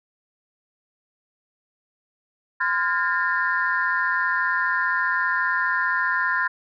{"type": "tone cluster", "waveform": "sine", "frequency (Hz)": [1027, 1410, 1631, 1806], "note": ["C6", "F6", "G#6", "A6"], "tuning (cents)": [-33, 16, -32, 45], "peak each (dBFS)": -25, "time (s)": [2.6, 6.48], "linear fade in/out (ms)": 10, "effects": ["tanh soft clip ceiling -10 dBFS"]}